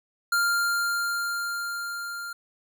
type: tone with level ramp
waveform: square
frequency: 1396.9 Hz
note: F6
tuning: in tune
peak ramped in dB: -21 to -34 dBFS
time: 0.32-2.33 s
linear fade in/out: 5 ms
effects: none